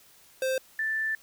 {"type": "tone pair in turn", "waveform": ["square", "sine"], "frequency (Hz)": [523.3, 1765.3], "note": ["C5", "A6"], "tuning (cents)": [0, 5], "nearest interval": "octave + major sixth", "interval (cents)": 2105, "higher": "second", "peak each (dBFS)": -26, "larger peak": "neither", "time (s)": [[0.42, 0.58], [0.79, 1.15]], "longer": "second", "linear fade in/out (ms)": 2, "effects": ["white hiss -57 dBFS RMS until 1.22 s"]}